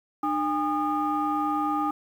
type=tone cluster; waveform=sine; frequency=301.5 / 813 / 1225 Hz; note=D4 / G#5 / D#6; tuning=+46 / -37 / -27 cents; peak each=-27 dBFS; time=0.23-1.91 s; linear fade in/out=5 ms; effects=tanh soft clip ceiling -16 dBFS + 9-bit